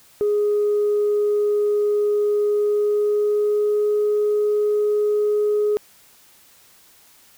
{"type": "tone with pitch glide", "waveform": "sine", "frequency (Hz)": [415.3, 418.7], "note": ["G#4", "G#4"], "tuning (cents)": [0, 14], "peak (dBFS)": -15, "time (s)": [0.21, 5.77], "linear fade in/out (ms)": 0, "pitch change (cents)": 14, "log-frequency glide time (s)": [2.46, 3.92], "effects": ["tanh soft clip ceiling -13 dBFS", "white hiss -52 dBFS RMS until 7.37 s"]}